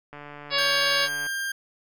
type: click train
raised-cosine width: 0.5 ms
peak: -26 dBFS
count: 167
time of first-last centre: 0.13-1.267 s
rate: 146 Hz
type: harmonic tone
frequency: 561 Hz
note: C#5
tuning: 21 cents sharp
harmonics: 1 / 2 / 3 / 4 / 5 / 6 / 7 / 8 / 9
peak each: -30 / -30 / -30 / -30 / -30 / -30 / -30 / -30 / -30 dBFS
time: 0.5-1.09 s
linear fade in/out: 50 ms
type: tone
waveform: 40% pulse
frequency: 1595 Hz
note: G6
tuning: 30 cents sharp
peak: -26 dBFS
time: 0.58-1.52 s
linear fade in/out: 5 ms
effects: none